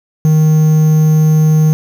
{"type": "tone with quantisation", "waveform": "triangle", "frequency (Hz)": 155.56, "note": "D#3", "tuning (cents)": 0, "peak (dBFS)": -4, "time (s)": [0.25, 1.73], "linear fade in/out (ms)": 0, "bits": 5, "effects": []}